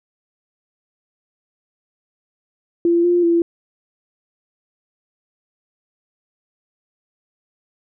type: tone with pitch steps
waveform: sine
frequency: 341.5 / 350.3 / 338.8 Hz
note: F4 / F4 / E4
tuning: -39 / +5 / +48 cents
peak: -12 dBFS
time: 2.85-3.42 s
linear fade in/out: 2 ms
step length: 190 ms
effects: none